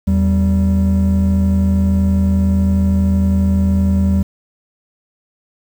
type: tone pair together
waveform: triangle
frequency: 81.44 / 193.7 Hz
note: E2 / G3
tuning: -20 / -20 cents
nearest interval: octave + minor third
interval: 1500 cents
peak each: -11 dBFS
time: 0.07-4.23 s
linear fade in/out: 10 ms
effects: tanh soft clip ceiling -4 dBFS + 7-bit